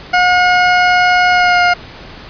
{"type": "tone with pitch glide", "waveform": "20% pulse", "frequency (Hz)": [721, 709.8], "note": ["F#5", "F5"], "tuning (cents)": [-45, 28], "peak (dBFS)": -3, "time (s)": [0.13, 1.74], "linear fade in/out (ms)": 10, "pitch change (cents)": -27, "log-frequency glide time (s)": [1.32, 1.62], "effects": ["pink hiss -33 dBFS RMS until 2.29 s", "resampled to 11025 Hz"]}